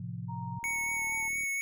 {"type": "chord", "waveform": "sine", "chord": "F major", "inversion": "first", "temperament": "equal", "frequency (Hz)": [110, 130.81, 174.61], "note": ["A2", "C3", "F3"], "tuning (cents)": [0, 0, 0], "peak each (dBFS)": -40, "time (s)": [0, 0.59], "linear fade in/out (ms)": 5}
{"type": "tone with pitch glide", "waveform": "sine", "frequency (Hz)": [932.3, 895.9], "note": ["A#5", "A5"], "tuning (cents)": [0, 31], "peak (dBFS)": -40, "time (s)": [0.28, 1.29], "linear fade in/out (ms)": 20, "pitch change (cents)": -69, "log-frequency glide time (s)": [0.91, 1.12]}
{"type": "click train", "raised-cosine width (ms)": 3, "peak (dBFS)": -40, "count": 32, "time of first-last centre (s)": [0.63, 1.435], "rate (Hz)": 38.5}
{"type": "tone with vibrato", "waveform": "square", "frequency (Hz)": 2217, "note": "C#7", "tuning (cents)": 0, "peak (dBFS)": -31, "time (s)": [0.64, 1.61], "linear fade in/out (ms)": 0, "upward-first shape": "sine", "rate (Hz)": 4.3, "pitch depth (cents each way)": 12}
{"effects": []}